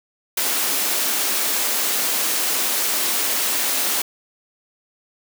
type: high-pass noise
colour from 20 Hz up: white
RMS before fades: -21 dBFS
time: 0.37-4.02 s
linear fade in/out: 5 ms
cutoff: 210 Hz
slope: 48 dB/octave
effects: none